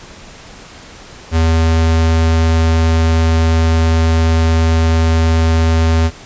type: tone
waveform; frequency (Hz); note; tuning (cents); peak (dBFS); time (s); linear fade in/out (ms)
square; 81.4; E2; -21; -10; 1.31-6.11; 50
effects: pink hiss -36 dBFS RMS until 6.25 s + resampled to 16000 Hz